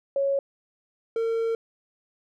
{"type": "tone pair in turn", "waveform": ["sine", "triangle"], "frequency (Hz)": [553, 455.4], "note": ["C#5", "A#4"], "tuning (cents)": [-4, -40], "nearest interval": "minor third", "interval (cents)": 336, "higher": "first", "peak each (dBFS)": [-21, -21], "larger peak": "neither", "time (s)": [[0.16, 0.39], [1.16, 1.55]], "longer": "second", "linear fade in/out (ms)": 2, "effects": []}